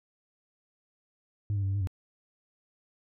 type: tone with pitch steps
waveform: sine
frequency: 103.1 / 99.6 / 96.9 / 97.5 / 100.7 / 92.8 Hz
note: G#2 / G2 / G2 / G2 / G2 / F#2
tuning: -12 / +28 / -20 / -9 / +47 / +6 cents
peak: -24 dBFS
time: 1.5-1.872 s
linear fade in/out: 0 ms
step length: 62 ms
effects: tanh soft clip ceiling -25 dBFS